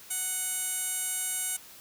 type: tone with band-pass filter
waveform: 15% pulse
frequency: 740 Hz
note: F#5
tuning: in tune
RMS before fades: -32 dBFS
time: 0.1-1.57 s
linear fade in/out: 10 ms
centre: 9800 Hz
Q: 8.2
effects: white hiss -50 dBFS RMS until 1.8 s